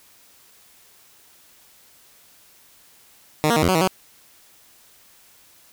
10% pulse tone with pitch steps, 153.2 / 234.2 / 155.3 / 86.2 / 186.5 / 160.9 / 187.5 Hz, D#3 / A#3 / D#3 / F2 / F#3 / E3 / F#3, -27 / +8 / -3 / -22 / +14 / -42 / +23 cents, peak -8 dBFS, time 3.44-3.874 s, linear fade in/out 0 ms, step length 62 ms, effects white hiss -53 dBFS RMS until 5.72 s

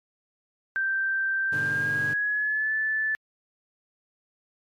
sine tone with pitch glide, 1566 to 1747.7 Hz, G6 to A6, -2 to -12 cents, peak -23 dBFS, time 0.76-3.15 s, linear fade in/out 0 ms, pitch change +190 cents, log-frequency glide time 1.47-2.73 s
sawtooth chord, G# diminished, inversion none, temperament just, 103.83 / 124.59 / 149.51 Hz, G#2 / B2 / D3, 0 / +16 / +31 cents, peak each -35 / -36 / -33 dBFS, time 1.52-2.14 s, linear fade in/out 10 ms
effects MP3 64 kbps

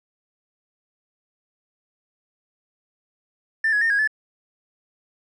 triangle tone with pitch steps, 1783 / 1679 / 1821 / 1645 / 1733 Hz, A6 / G#6 / A#6 / G#6 / A6, +22 / +18 / -41 / -17 / -27 cents, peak -14 dBFS, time 3.64-4.075 s, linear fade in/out 5 ms, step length 87 ms, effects tanh soft clip ceiling -14 dBFS + resampled to 24000 Hz

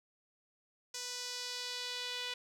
sawtooth tone with band-pass filter sweep, 493.6 Hz, B4, 1 cent flat, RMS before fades -41 dBFS, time 0.94-2.34 s, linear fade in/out 5 ms, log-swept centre 5900 to 3400 Hz, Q 2.1, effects 11-bit

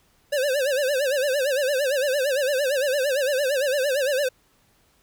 square tone with vibrato, 548 Hz, C#5, 20 cents flat, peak -21 dBFS, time 0.32-4.29 s, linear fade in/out 10 ms, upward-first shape sine, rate 8.8 Hz, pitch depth 140 cents each way, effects pink hiss -62 dBFS RMS until 5.02 s

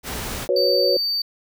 pink noise, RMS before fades -29 dBFS, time 0.03-0.48 s, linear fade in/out 50 ms
sine chord, F# suspended fourth, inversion none, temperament just, 370 / 493.3 / 555 Hz, F#4 / B4 / C#5, 0 / -2 / +2 cents, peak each -22 / -21 / -20 dBFS, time 0.49-0.97 s, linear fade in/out 2 ms
triangle tone, 4600 Hz, D8, 37 cents flat, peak -19 dBFS, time 0.56-1.22 s, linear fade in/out 5 ms
effects none

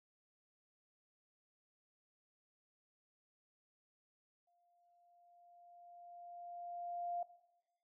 sine tone with exponential growth, 698.5 Hz, F5, in tune, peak -36 dBFS, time 4.47-7.23 s, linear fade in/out 5 ms, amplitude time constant 600 ms, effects noise-tail reverb RT60 1.0 s tail -17 dB re dry

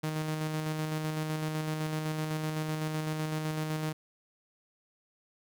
sawtooth tone with tremolo, 155.56 Hz, D#3, in tune, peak -26 dBFS, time 0.03-3.93 s, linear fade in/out 10 ms, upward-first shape square, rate 7.9 Hz, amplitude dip 30%, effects none

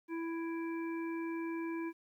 harmonic tone with a mistuned harmonic, 331 Hz, E4, 7 cents sharp, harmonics 1 / 3 / 5 / 7, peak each -36 / -47 / -51 / -50 dBFS, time 0.08-1.93 s, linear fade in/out 50 ms, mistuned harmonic 7, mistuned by +16 cents, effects 12-bit

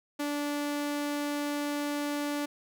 sawtooth tone, 291 Hz, D4, 16 cents flat, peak -26 dBFS, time 0.19-2.46 s, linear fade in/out 10 ms, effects none

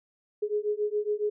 sine beating tone pair, 415.3 / 422.5 Hz, G#4 / G#4, 0 / +30 cents, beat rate 7.2 Hz, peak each -29 dBFS, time 0.42-1.3 s, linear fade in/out 10 ms, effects none

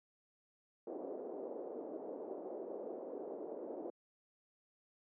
pink band-pass noise, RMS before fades -45 dBFS, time 0.87-3.9 s, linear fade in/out 2 ms, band 330 to 570 Hz, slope 24 dB/octave, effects high-pass 200 Hz 12 dB/octave

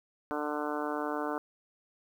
harmonic tone, 148.9 Hz, D3, 24 cents sharp, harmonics 2 / 3 / 4 / 5 / 6 / 7 / 8 / 9 / 10, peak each -36 / -38 / -39 / -40 / -41 / -41 / -42 / -43 / -43 dBFS, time 0.31-1.38 s, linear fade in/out 0 ms, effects 10-bit

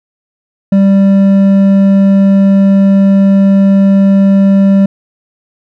triangle tone with hard clipping, 196 Hz, G3, in tune, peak -5 dBFS, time 0.72-4.86 s, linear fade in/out 5 ms, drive 9 dB, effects none

